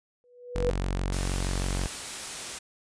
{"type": "tone with exponential growth", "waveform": "sine", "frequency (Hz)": 490, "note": "B4", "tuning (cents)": -14, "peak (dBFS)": -21, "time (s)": [0.24, 0.7], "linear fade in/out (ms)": 0, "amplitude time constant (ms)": 99}
{"type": "tone", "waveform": "sawtooth", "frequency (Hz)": 46.25, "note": "F#1", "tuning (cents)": 0, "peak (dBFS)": -23, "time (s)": [0.55, 1.87], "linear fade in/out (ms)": 10}
{"type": "noise", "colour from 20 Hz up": "white", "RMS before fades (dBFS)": -36, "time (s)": [1.12, 2.59], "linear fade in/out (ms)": 10}
{"effects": ["resampled to 22050 Hz"]}